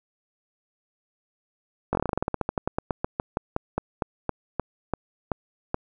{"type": "slowing click train", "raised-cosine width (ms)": 1, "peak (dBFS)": -10, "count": 29, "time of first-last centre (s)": [1.93, 5.744], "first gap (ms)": 20, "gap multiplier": 1.12, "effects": []}